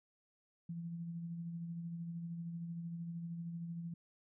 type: tone with tremolo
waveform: sine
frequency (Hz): 168.9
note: E3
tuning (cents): +42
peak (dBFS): -39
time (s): 0.69-3.94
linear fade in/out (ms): 5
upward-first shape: sine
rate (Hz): 13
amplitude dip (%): 35
effects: none